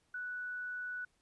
sine tone, 1480 Hz, F#6, in tune, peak -38 dBFS, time 0.14-1.05 s, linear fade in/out 5 ms, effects pink hiss -75 dBFS RMS until 1.21 s + resampled to 24000 Hz

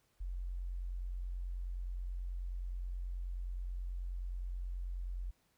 sine tone, 44.7 Hz, F1, 41 cents sharp, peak -37 dBFS, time 0.2-5.31 s, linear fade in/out 10 ms, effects pink hiss -75 dBFS RMS until 5.57 s

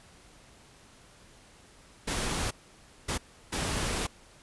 pink noise bursts at uneven times, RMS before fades -31 dBFS, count 3, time 2.07-2.51 / 3.08-3.18 / 3.52-4.07 s, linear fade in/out 10 ms, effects pink hiss -56 dBFS RMS until 4.42 s + resampled to 24000 Hz

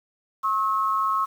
sine tone pair together, 1084 / 1289.1 Hz, C#6 / E6, -39 / -39 cents, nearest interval minor third, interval 300 cents, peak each -22 / -25 dBFS, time 0.43-1.26 s, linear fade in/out 20 ms, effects 8-bit

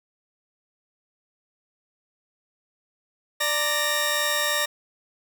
15% pulse tone cluster, 589 / 925 / 1850 / 3836 Hz, D5 / A#5 / A#6 / A#7, +5 / -14 / -14 / +49 cents, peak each -20 / -27 / -20 / -25 dBFS, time 3.4-4.66 s, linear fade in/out 10 ms, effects none

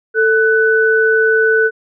sine tone pair together, 443.4 / 1495 Hz, A4 / F#6, +13 / +17 cents, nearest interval octave + major sixth, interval 2104 cents, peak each -12 dBFS, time 0.14-1.71 s, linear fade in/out 50 ms, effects none

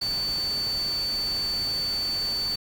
sine tone in noise, 4500 Hz, C#8, 25 cents sharp, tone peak -25 dBFS, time 0.01-2.56 s, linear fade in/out 10 ms, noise pink, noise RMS -38 dBFS, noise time 0.01-2.56 s, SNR +10 dB, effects none

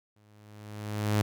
sawtooth tone with exponential growth, 105.2 Hz, G#2, 23 cents sharp, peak -18 dBFS, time 0.16-1.22 s, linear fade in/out 5 ms, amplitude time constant 230 ms, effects none

